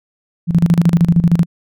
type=tone with tremolo; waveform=sine; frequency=169.7 Hz; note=F3; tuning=49 cents flat; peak=-6 dBFS; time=0.47-1.46 s; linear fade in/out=50 ms; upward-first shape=square; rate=13 Hz; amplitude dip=80%; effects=none